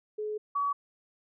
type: tone pair in turn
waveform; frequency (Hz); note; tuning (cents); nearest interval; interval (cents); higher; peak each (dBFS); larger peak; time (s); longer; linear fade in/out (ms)
sine; 425.2 / 1135.1; G#4 / C#6; +41 / +41; octave + perfect fourth; 1700; second; -31 / -26; second; 0.18-0.38 / 0.55-0.73; first; 10
effects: none

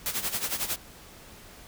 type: noise with tremolo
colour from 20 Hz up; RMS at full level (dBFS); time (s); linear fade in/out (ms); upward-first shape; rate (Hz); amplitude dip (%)
white; -28; 0.06-0.76; 0; sine; 11; 75
effects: pink hiss -49 dBFS RMS until 1.67 s

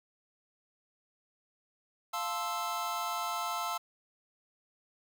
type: chord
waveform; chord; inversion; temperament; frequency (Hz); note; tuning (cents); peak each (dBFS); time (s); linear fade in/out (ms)
square; F major seventh; none; equal; 698.5 / 880 / 1046.5 / 1318.5; F5 / A5 / C6 / E6; 0 / 0 / 0 / 0; -40 / -40 / -40 / -37; 2.13-3.78; 10
effects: none

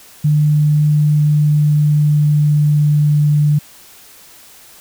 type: tone with pitch glide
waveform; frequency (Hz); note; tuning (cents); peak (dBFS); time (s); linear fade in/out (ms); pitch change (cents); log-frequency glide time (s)
sine; 150 to 148.28; D3 to D3; +37 to +17; -9; 0.24-3.59; 10; -20; 0.46-3.24
effects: white hiss -42 dBFS RMS until 4.8 s

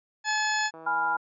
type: harmonic tone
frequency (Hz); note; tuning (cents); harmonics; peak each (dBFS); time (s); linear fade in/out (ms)
857; A5; -46; 1 / 2 / 3 / 4 / 5 / 6 / 8; -29 / -27 / -36 / -38 / -37 / -37 / -35; 0.24-0.71; 50
type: click train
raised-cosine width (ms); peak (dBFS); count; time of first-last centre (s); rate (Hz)
1; -30; 70; 0.74-1.166; 162
type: chord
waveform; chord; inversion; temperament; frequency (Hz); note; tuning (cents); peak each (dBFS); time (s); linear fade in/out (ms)
sine; F diminished; first; equal; 830.6 / 987.8 / 1396.9; Ab5 / Cb6 / F6; 0 / 0 / 0; -28 / -29 / -27; 0.86-1.17; 10
effects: high-pass 300 Hz 12 dB/octave

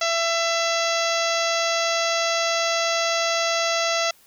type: harmonic tone with a mistuned harmonic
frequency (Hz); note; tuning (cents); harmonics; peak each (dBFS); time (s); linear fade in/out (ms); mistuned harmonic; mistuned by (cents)
669; E5; +25; 1 / 2 / 3 / 4 / 5 / 6 / 7 / 8 / 9 / 10; -24 / -27 / -29 / -30 / -31 / -32 / -32 / -33 / -34 / -34; 0.01-4.11; 5; 10; -32
effects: white hiss -55 dBFS RMS until 4.26 s

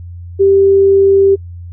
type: tone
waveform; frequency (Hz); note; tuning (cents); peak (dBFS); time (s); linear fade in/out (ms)
sine; 392; G4; 0; -5; 0.39-1.36; 20
effects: noise-tail reverb RT60 0.1 s tail -26 dB re dry + added 87 Hz sine -26 dBFS peak until 1.72 s

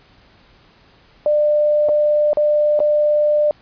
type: tone with dropouts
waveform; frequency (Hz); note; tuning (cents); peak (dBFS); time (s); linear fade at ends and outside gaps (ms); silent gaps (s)
sine; 597; D5; +28; -12; 1.26-3.51; 1; 1.887-1.891 / 2.332-2.371 / 2.792-2.802
effects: pink hiss -51 dBFS RMS until 3.61 s + resampled to 11025 Hz

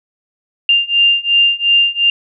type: beating tone pair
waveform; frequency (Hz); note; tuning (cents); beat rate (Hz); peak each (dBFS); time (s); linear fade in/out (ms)
sine; 2794 / 2796.8; F7 / F7; 0 / +2; 2.8; -13 / -12; 0.69-2.1; 2
effects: none

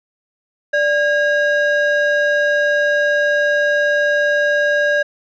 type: ring-modulated tone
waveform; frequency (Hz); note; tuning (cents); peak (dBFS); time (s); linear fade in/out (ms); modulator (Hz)
triangle; 1108.7; C#6; 0; -8; 0.73-5.03; 10; 522
effects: resampled to 16000 Hz

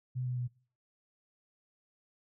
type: tone with pitch steps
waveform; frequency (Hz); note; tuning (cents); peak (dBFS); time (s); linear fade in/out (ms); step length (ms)
sine; 126.7 / 124.96 / 123.24; B2 / B2 / B2; +45 / +21 / -3; -32; 0.15-0.48; 20; 110
effects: noise-tail reverb RT60 0.4 s tail -21 dB re dry

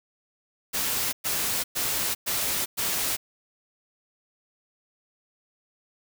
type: noise bursts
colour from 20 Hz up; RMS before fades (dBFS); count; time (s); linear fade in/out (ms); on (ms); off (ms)
white; -27; 5; 0.73-3.17; 20; 400; 110
effects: none

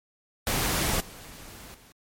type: noise with level steps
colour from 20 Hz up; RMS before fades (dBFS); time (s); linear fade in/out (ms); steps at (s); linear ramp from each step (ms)
pink; -26 / -45 / -54; 0.47-1.92; 0; 1 / 1.74; 5
effects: MP3 64 kbps

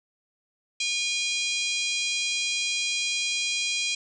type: harmonic tone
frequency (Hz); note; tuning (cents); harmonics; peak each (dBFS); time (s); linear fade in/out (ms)
811; G#5; -41; 3 / 4 / 5 / 6 / 7 / 8 / 9 / 10; -29 / -31 / -33 / -35 / -36 / -37 / -38 / -39; 0.8-3.95; 5
effects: none

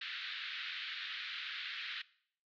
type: band-pass noise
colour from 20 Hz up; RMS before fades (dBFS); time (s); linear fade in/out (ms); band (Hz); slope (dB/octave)
white; -43; 0.01-2.02; 5; 1400 to 4000; 48
effects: noise-tail reverb RT60 0.6 s tail -20 dB re dry

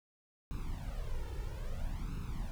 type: noise with flanger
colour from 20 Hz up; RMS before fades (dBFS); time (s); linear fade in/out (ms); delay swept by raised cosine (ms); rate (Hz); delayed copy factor
brown; -38; 0.51-2.51; 0; 0.76 to 2.26; 0.6; +0.95
effects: none

